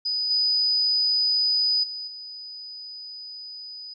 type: tone with level steps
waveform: sine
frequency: 4978 Hz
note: D#8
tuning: in tune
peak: -23 / -19 / -31 / -36 dBFS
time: 0.05-3.94 s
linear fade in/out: 10 ms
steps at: 0.3 / 1.83 / 2.07 s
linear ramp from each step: 10 ms
effects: none